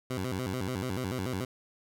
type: tone with vibrato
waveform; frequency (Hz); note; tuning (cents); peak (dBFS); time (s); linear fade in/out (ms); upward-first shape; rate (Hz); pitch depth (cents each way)
15% pulse; 109.5; A2; -8; -25; 0.1-1.45; 5; square; 6.9; 270
effects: none